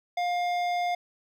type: tone with hard clipping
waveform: sine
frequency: 707 Hz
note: F5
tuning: 21 cents sharp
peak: -27 dBFS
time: 0.17-0.95 s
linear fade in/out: 5 ms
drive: 12 dB
effects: none